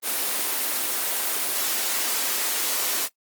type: high-pass noise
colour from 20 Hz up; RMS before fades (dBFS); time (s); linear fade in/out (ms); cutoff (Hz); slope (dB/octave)
white; -25; 0.02-3.09; 50; 260; 24
effects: noise-tail reverb RT60 0.1 s tail -19 dB re dry + Opus 24 kbps